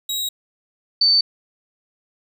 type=tone pair in turn; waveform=sawtooth / sine; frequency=3824 / 4546 Hz; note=A#7 / C#8; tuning=+43 / +43 cents; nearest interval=minor third; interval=300 cents; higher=second; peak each=-19 / -12 dBFS; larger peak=second; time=0.09-0.29 / 1.01-1.21 s; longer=neither; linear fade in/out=5 ms; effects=none